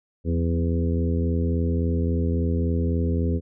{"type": "harmonic tone with a mistuned harmonic", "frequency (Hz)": 83.6, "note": "E2", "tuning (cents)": 25, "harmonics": [1, 2, 3, 4, 5, 6], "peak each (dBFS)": [-22, -28, -28, -34, -32, -35], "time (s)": [0.24, 3.41], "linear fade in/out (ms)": 50, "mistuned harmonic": 2, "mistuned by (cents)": 45, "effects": []}